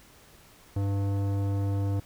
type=tone with tanh clipping; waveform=sine; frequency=99.3 Hz; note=G2; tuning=23 cents sharp; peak=-27 dBFS; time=0.76-2 s; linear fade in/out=5 ms; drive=16 dB; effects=pink hiss -55 dBFS RMS until 2.05 s